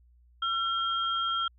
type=tone pair together; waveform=sine; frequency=1354 / 3220 Hz; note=E6 / G7; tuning=+46 / +46 cents; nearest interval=octave + minor third; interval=1500 cents; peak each=-28 / -31 dBFS; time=0.42-1.48 s; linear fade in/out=5 ms; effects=added 60 Hz sine -57 dBFS peak until 1.58 s